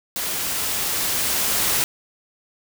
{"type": "noise with level ramp", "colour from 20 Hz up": "white", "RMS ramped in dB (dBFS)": [-26, -20], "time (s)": [0.16, 1.84], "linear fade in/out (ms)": 0, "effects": []}